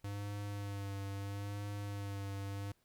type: tone with vibrato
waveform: square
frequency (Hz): 100.5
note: G2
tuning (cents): +44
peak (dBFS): -40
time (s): 0.04-2.72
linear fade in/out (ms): 5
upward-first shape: sine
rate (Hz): 0.76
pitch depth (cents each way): 28
effects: pink hiss -75 dBFS RMS until 2.84 s